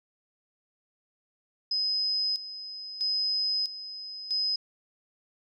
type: tone with tremolo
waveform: sine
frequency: 5050 Hz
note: D#8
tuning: 25 cents sharp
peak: -25 dBFS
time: 1.71-4.56 s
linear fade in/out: 5 ms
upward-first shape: square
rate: 0.77 Hz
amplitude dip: 75%
effects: none